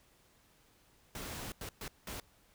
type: noise bursts at uneven times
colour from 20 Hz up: pink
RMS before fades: -43 dBFS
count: 4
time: 1.15-1.52 / 1.61-1.69 / 1.81-1.88 / 2.07-2.2 s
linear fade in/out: 2 ms
effects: pink hiss -67 dBFS RMS until 2.54 s